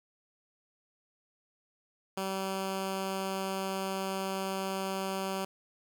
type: tone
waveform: 10% pulse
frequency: 192.1 Hz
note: G3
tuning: 35 cents flat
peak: -24 dBFS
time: 2.17-5.45 s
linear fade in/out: 5 ms
effects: none